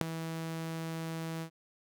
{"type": "tone with ADSR envelope", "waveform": "sawtooth", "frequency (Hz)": 163, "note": "E3", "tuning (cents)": -19, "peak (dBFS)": -18, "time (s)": [0.01, 1.5], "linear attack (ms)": 3, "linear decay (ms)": 6, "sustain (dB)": -14, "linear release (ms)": 82, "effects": []}